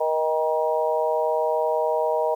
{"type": "harmonic tone with a mistuned harmonic", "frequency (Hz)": 158.4, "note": "D#3", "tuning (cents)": 31, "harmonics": [3, 4, 5, 6], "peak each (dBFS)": [-25, -23, -29, -27], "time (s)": [0, 2.35], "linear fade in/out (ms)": 10, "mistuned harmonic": 4, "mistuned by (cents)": -22, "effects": ["9-bit"]}